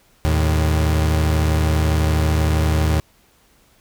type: tone pair together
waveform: 35% pulse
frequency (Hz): 78.06 / 110.4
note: D#2 / A2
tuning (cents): +6 / +6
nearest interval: tritone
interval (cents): 600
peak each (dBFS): -14 / -21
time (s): 0.25-3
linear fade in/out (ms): 0
effects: pink hiss -56 dBFS RMS until 3.8 s